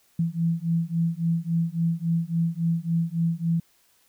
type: beating tone pair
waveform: sine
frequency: 165 / 168.6 Hz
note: E3 / E3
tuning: +2 / +39 cents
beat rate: 3.6 Hz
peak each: -25 dBFS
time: 0.19-3.6 s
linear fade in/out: 5 ms
effects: white hiss -63 dBFS RMS until 4.08 s